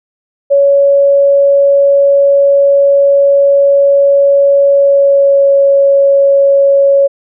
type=tone with pitch glide; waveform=sine; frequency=560 to 555.5 Hz; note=C#5 to C#5; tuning=+18 to +4 cents; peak=-4 dBFS; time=0.5-7.08 s; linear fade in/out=20 ms; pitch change=-14 cents; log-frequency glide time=4.71-5.49 s; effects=none